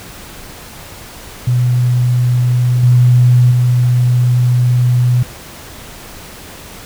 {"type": "tone with level steps", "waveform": "sine", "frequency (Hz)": 123.47, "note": "B2", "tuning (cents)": 0, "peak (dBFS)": [-9, -5, -8], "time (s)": [1.47, 5.23], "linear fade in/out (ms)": 5, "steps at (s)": [2.83, 3.51], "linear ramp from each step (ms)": 5, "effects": ["pink hiss -33 dBFS RMS until 6.85 s"]}